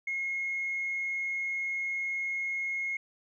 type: tone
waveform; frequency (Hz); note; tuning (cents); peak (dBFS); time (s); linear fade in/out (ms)
sine; 2159; C#7; -46; -29; 0.07-2.97; 5
effects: tanh soft clip ceiling -25 dBFS